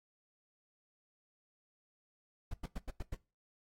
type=noise bursts; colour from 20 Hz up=brown; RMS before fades=-38 dBFS; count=6; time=2.51-3.148 s; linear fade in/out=5 ms; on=28 ms; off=94 ms; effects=noise-tail reverb RT60 0.3 s tail -21 dB re dry + AAC 48 kbps